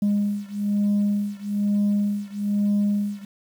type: beating tone pair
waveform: sine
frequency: 204.2 / 205.3 Hz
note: G#3 / G#3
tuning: -29 / -20 cents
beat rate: 1.1 Hz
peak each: -21 / -22 dBFS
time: 0.02-3.25 s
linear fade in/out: 5 ms
effects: tanh soft clip ceiling -16 dBFS + 8-bit